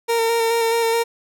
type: tone with vibrato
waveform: 30% pulse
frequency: 459.6 Hz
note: A#4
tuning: 25 cents flat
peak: -14 dBFS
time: 0.08-1.04 s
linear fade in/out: 20 ms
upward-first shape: square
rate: 4.7 Hz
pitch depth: 17 cents each way
effects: none